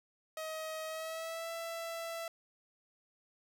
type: tone with pitch glide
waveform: sawtooth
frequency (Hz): 632 to 665.3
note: D#5 to E5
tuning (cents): +27 to +16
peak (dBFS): -35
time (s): 0.37-2.28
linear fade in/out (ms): 2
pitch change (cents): +89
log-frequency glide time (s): 0.86-1.51
effects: none